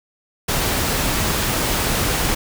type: noise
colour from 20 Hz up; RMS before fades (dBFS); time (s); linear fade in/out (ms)
pink; -20; 0.48-2.35; 10
effects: none